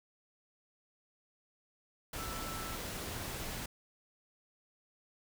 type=tone in noise; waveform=sine; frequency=1326 Hz; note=E6; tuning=10 cents sharp; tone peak=-45 dBFS; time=2.18-2.76 s; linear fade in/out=5 ms; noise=pink; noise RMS=-41 dBFS; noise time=2.13-3.66 s; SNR=-7 dB; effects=none